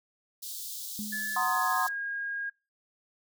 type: high-pass noise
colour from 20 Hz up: white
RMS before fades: -39 dBFS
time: 0.42-1.89 s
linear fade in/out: 10 ms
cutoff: 3500 Hz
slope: 48 dB/octave
type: tone with exponential decay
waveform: sine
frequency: 210 Hz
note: G#3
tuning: 19 cents sharp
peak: -33 dBFS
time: 0.99-1.73 s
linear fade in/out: 0 ms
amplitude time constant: 160 ms
type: tone with pitch glide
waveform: sine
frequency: 1725 to 1628.2 Hz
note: A6 to G#6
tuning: -35 to -35 cents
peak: -31 dBFS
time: 1.12-2.5 s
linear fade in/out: 10 ms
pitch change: -100 cents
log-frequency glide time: 1.38-1.94 s
type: chord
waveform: sine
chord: C half-diminished seventh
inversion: second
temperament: equal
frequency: 740 / 932.3 / 1046.5 / 1244.5 Hz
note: Gb5 / Bb5 / C6 / Eb6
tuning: 0 / 0 / 0 / 0 cents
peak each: -32 / -34 / -29 / -33 dBFS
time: 1.36-1.87 s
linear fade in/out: 5 ms
effects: noise-tail reverb RT60 0.3 s tail -25 dB re dry